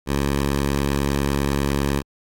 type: tone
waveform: 10% pulse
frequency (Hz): 70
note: C#2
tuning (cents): +18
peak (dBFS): -11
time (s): 0.06-2.03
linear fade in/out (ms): 50
effects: AAC 48 kbps

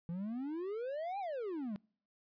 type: exponential two-way sweep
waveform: triangle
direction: up then down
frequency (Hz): 164.8 to 824 to 193.8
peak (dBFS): -35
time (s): 0.09-1.76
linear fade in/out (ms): 0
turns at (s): 1.19
effects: noise-tail reverb RT60 0.5 s tail -26 dB re dry + resampled to 11025 Hz

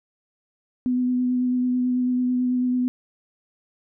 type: tone with vibrato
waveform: sine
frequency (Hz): 250.1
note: B3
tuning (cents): +22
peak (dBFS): -19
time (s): 0.86-2.88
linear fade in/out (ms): 0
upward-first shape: sine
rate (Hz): 9.1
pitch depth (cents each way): 13
effects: none

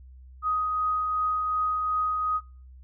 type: tone with tremolo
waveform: sine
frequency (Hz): 1252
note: D#6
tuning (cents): +10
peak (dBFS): -22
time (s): 0.42-2.41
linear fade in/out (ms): 50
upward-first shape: triangle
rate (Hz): 2.7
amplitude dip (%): 30
effects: noise-tail reverb RT60 0.4 s tail -24 dB re dry + added 64 Hz sine -45 dBFS peak until 2.83 s

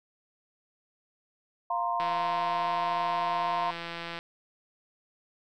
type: chord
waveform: sine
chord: F suspended fourth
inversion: none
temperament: just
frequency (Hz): 698.5 / 931.3 / 1047.7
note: F5 / Bb5 / C6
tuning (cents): 0 / -2 / +2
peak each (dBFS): -31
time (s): 1.7-3.71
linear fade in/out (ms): 5
type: click train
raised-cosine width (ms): 0.3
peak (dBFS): -21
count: 371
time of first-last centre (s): 2-4.189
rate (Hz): 169
effects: none

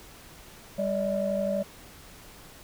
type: tone cluster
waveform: sine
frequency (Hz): 197.9 / 579 / 631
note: G3 / D5 / D#5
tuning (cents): +17 / -25 / +24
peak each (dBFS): -30 / -27 / -31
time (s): 0.78-1.63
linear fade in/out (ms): 10
effects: tanh soft clip ceiling -17 dBFS + pink hiss -49 dBFS RMS until 2.63 s

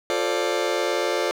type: chord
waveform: sawtooth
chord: D minor seventh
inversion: first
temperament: just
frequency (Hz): 352.4 / 440.5 / 528.6 / 587.3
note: F4 / A4 / C5 / D5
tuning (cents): +16 / +2 / +18 / 0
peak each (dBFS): -23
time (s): 0.1-1.31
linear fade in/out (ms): 0
effects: low-pass 7000 Hz 12 dB/octave + 8-bit

